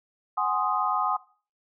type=chord; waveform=sine; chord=Ab dominant seventh; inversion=third; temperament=equal with one note detuned; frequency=743.4 / 830.6 / 1046.5 / 1244.5 Hz; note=Gb5 / Ab5 / C6 / Eb6; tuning=+8 / 0 / 0 / 0 cents; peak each=-30 / -29 / -29 / -27 dBFS; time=0.37-1.17 s; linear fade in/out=10 ms; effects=noise-tail reverb RT60 0.4 s tail -20 dB re dry